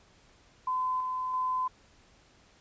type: tone with tremolo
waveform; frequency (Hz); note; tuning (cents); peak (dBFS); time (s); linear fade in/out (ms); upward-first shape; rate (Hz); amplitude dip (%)
sine; 1020; C6; -44; -27; 0.67-1.68; 5; square; 1.5; 30
effects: pink hiss -61 dBFS RMS until 2.6 s + resampled to 16000 Hz